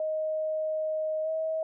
sine tone with pitch glide, 625 to 637.8 Hz, D#5 to D#5, +8 to +43 cents, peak -27 dBFS, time 0-1.63 s, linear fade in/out 2 ms, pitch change +35 cents, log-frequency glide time 1.23-1.29 s, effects none

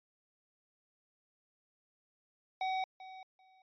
square tone with echo, 755 Hz, F#5, 35 cents sharp, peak -33 dBFS, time 2.61-2.84 s, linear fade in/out 2 ms, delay 390 ms, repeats 2, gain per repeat -15 dB, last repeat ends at 3.62 s, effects resampled to 11025 Hz

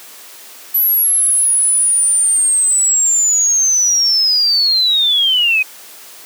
sine linear sweep, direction down, 11850 to 2483 Hz, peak -10 dBFS, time 0.74-5.63 s, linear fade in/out 10 ms, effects white hiss -37 dBFS RMS until 6.25 s + high-pass 300 Hz 12 dB/octave

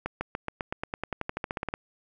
accelerating click train, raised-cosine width 0.5 ms, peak -15 dBFS, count 19, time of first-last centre 0.06-1.739 s, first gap 150 ms, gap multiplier 0.94, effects none

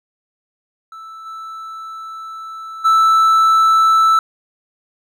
triangle tone with level steps, 1318.5 Hz, E6, in tune, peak -30 / -26 / -7 dBFS, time 0.92-4.19 s, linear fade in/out 2 ms, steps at 1.25 / 2.84 s, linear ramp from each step 20 ms, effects none

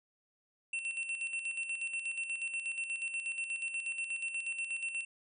square tone with tremolo, 2700 Hz, E7, 41 cents sharp, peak -34 dBFS, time 0.73-5.05 s, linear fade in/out 5 ms, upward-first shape square, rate 8.3 Hz, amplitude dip 55%, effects resampled to 24000 Hz

